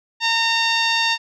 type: tone with low-pass filter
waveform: 10% pulse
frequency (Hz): 915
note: A#5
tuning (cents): -32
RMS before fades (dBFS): -19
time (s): 0.2-1.18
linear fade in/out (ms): 50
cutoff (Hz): 4500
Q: 1.3
effects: none